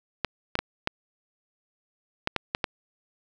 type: clicks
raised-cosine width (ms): 0.3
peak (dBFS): -8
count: 8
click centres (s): 0.247 / 0.554 / 0.59 / 0.874 / 2.274 / 2.363 / 2.549 / 2.642
effects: none